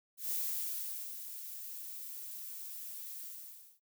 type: noise with ADSR envelope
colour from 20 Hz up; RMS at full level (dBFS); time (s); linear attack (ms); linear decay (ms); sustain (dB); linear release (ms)
violet; -35; 0.17-3.8; 140; 840; -10; 590
effects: noise-tail reverb RT60 0.1 s tail -21 dB re dry